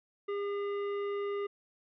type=tone with hard clipping; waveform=triangle; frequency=404.5 Hz; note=G#4; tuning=46 cents flat; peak=-34 dBFS; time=0.28-1.47 s; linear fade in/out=10 ms; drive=15 dB; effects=resampled to 11025 Hz

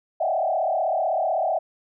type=tone with frequency modulation; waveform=sine; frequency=698.5 Hz; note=F5; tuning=in tune; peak=-20 dBFS; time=0.2-1.59 s; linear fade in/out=10 ms; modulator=35.9 Hz; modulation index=2.4; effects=none

